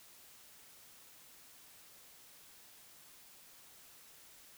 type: silence
effects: white hiss -59 dBFS RMS until 4.57 s